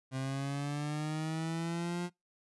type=linear sweep; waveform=30% pulse; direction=up; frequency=130.8 to 177.4 Hz; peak=-31 dBFS; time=0.11-2.1 s; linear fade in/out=50 ms; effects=noise-tail reverb RT60 0.2 s tail -25 dB re dry + resampled to 24000 Hz